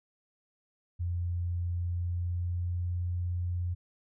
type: tone with pitch glide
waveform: sine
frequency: 87.31 to 88.32 Hz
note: F2 to F2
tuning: 0 to +20 cents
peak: -29 dBFS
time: 0.99-3.75 s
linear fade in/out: 20 ms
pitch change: +20 cents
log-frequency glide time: 1.73-3.03 s
effects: none